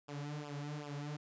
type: tone with flanger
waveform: sawtooth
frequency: 146.3 Hz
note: D3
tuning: 6 cents flat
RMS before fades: -43 dBFS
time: 0.08-1.17 s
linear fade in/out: 10 ms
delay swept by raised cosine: 0.48 to 5.08 ms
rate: 2.6 Hz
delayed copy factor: -1
effects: resampled to 16000 Hz

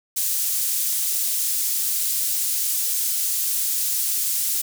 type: high-pass noise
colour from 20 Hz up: pink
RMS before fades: -23 dBFS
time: 0.16-4.62 s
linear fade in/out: 10 ms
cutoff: 8100 Hz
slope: 12 dB/octave
effects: none

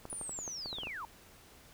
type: clicks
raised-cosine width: 1 ms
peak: -29 dBFS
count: 11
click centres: 0.054 / 0.129 / 0.213 / 0.294 / 0.389 / 0.478 / 0.659 / 0.729 / 0.785 / 0.834 / 0.871 s
type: linear sweep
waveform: sine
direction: down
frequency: 9900 to 857 Hz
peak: -39 dBFS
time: 0.1-1.05 s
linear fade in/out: 0 ms
effects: pink hiss -58 dBFS RMS until 1.73 s

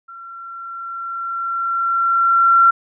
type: tone with level ramp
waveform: sine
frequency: 1363 Hz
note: F6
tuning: 43 cents flat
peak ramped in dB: -34 to -7 dBFS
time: 0.08-2.71 s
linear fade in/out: 10 ms
effects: none

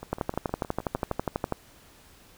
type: two click trains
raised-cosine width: 1 ms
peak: -23 / -12 dBFS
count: 8 / 18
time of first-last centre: 0.03-1.112 / 0.13-1.523 s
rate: 6.47 / 12.2 Hz
effects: pink hiss -55 dBFS RMS until 2.37 s

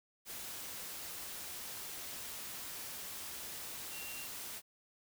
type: tone in noise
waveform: sine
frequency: 2756 Hz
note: F7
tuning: 24 cents flat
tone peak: -48 dBFS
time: 3.9-4.28 s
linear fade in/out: 50 ms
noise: white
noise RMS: -45 dBFS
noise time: 0.25-4.62 s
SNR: -6 dB
effects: none

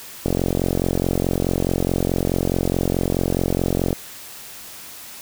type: click train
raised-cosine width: 2 ms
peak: -6 dBFS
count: 165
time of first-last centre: 0.26-3.929 s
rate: 44.7 Hz
effects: white hiss -38 dBFS RMS until 5.21 s

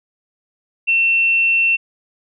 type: tone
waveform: sine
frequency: 2700 Hz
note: E7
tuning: 41 cents sharp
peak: -12 dBFS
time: 0.87-1.77 s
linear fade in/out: 20 ms
effects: none

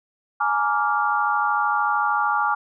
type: chord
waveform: sine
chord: Bb dominant seventh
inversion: third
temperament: just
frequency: 839.1 / 932.3 / 1165.4 / 1398.5 Hz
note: Ab5 / Bb5 / D6 / F6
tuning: +18 / 0 / -14 / +2 cents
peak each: -23 / -28 / -23 / -24 dBFS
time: 0.4-2.55 s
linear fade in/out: 10 ms
effects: none

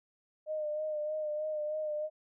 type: tone with vibrato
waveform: sine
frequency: 610 Hz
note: D#5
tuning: 34 cents flat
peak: -32 dBFS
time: 0.46-2.1 s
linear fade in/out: 50 ms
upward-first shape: sine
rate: 3.2 Hz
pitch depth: 31 cents each way
effects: none

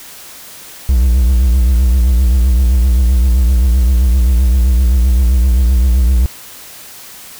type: tone with vibrato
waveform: triangle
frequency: 62 Hz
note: B1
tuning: 7 cents sharp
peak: -5 dBFS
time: 0.89-6.26 s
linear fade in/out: 0 ms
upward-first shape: triangle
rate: 7.7 Hz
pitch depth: 160 cents each way
effects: white hiss -34 dBFS RMS until 7.39 s

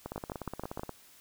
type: two click trains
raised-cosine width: 1 ms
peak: -22 / -23 dBFS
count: 5 / 15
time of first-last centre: 0.16-0.795 / 0.06-0.893 s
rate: 6.3 / 16.8 Hz
effects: white hiss -58 dBFS RMS until 1.2 s

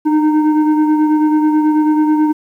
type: tone with frequency modulation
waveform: sine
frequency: 304.9 Hz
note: D#4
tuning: 35 cents flat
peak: -8 dBFS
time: 0.05-2.33 s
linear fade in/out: 20 ms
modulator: 619 Hz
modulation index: 0.58
effects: tanh soft clip ceiling -6 dBFS + 8-bit

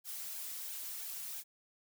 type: noise with flanger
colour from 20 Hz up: blue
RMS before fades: -43 dBFS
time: 0.04-1.44 s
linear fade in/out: 50 ms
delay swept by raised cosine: 1.2 to 4.4 ms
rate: 3 Hz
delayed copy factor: +0.7
effects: none

